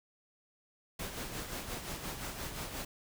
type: noise with tremolo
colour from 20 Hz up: pink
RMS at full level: -39 dBFS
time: 0.99-2.85 s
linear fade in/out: 5 ms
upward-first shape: sine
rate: 5.7 Hz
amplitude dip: 50%
effects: none